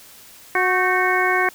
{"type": "harmonic tone with a mistuned harmonic", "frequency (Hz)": 367.1, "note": "F#4", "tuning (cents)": -14, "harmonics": [1, 2, 3, 4, 5, 6], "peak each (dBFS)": [-23, -23, -23, -23, -23, -23], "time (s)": [0.55, 1.49], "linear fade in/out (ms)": 2, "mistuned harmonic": 4, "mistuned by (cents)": 81, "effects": ["white hiss -45 dBFS RMS until 1.54 s"]}